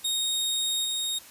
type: tone with level steps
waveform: sawtooth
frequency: 3729 Hz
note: A#7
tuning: in tune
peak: -22 / -24 dBFS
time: 0.04-1.19 s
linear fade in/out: 10 ms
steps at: 0.84 s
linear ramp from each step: 10 ms
effects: white hiss -49 dBFS RMS until 1.3 s + resampled to 32000 Hz